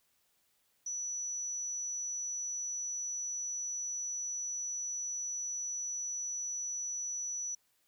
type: tone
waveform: sine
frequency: 5920 Hz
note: F#8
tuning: in tune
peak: -35 dBFS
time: 0.86-7.55 s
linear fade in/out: 5 ms
effects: white hiss -74 dBFS RMS until 7.87 s